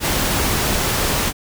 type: noise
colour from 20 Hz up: pink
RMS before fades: -19 dBFS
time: 0-1.33 s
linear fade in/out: 50 ms
effects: none